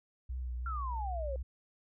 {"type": "tone with vibrato", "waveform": "sine", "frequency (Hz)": 62.1, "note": "B1", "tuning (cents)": 10, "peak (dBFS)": -35, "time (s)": [0.29, 1.43], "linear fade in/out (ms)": 10, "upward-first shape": "triangle", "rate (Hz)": 2.9, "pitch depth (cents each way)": 48}
{"type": "exponential sweep", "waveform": "sine", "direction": "down", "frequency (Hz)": [1396.9, 518], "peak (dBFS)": -37, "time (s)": [0.66, 1.36], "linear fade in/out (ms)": 2}
{"effects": []}